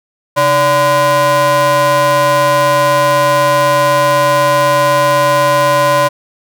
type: ring-modulated tone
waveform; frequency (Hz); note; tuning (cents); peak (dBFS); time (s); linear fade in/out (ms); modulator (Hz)
square; 221; A3; +8; -6; 0.36-6.09; 20; 798
effects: none